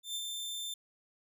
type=tone with ADSR envelope; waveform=sawtooth; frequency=3566 Hz; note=A7; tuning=22 cents sharp; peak=-31 dBFS; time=0.03-0.74 s; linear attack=120 ms; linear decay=55 ms; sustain=-3 dB; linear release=4 ms; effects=none